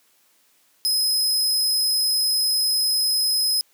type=tone; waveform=sawtooth; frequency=5090 Hz; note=D#8; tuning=39 cents sharp; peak=-16 dBFS; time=0.85-3.61 s; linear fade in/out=0 ms; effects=white hiss -61 dBFS RMS until 3.73 s + high-pass 200 Hz 12 dB/octave